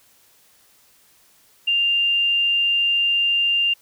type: tone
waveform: sine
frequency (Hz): 2794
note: F7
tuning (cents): 0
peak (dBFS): -16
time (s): 1.67-3.74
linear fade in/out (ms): 10
effects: white hiss -56 dBFS RMS until 3.81 s